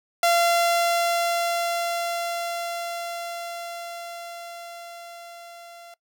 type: tone with level ramp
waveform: sawtooth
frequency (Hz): 686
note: F5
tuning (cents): -31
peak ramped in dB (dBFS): -13 to -39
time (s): 0.23-5.94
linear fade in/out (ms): 2
effects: noise-tail reverb RT60 0.1 s tail -20 dB re dry